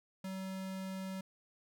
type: tone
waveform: square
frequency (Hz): 190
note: F#3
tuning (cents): +46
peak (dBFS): -40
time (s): 0.24-1.21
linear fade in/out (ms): 5
effects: none